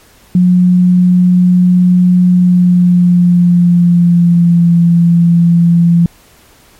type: tone with pitch glide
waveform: sine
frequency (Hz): 180 to 170.49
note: F#3 to F3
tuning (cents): -47 to -41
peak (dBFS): -4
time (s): 0.35-6.06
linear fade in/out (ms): 2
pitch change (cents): -94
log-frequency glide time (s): 2.29-4.78
effects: pink hiss -44 dBFS RMS until 6.79 s + MP3 64 kbps